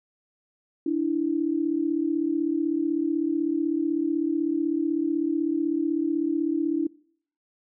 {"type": "tone pair together", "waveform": "sine", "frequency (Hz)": [293.7, 329.7], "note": ["D4", "E4"], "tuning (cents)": [0, 0], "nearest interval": "major second", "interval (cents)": 200, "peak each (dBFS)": -25, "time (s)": [0.86, 6.87], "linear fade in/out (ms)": 5, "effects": ["noise-tail reverb RT60 0.6 s tail -24 dB re dry"]}